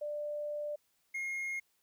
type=tone pair in turn; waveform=sine / triangle; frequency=592 / 2145 Hz; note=D5 / C7; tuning=+14 / +42 cents; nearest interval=octave + minor seventh; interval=2228 cents; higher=second; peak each=-35 / -33 dBFS; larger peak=second; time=0.01-0.76 / 1.14-1.6 s; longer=first; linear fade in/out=10 ms; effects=white hiss -75 dBFS RMS until 1.82 s